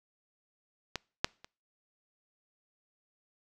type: clicks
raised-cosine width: 0.2 ms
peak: -16 / -8 / -30 dBFS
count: 3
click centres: 0.957 / 1.245 / 1.445 s
effects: noise-tail reverb RT60 0.4 s tail -26 dB re dry